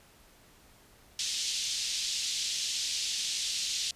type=band-pass noise; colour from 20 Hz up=pink; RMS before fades=-33 dBFS; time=1.19-3.91 s; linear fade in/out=2 ms; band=3300 to 7100 Hz; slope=24 dB/octave; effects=pink hiss -59 dBFS RMS until 3.95 s + resampled to 32000 Hz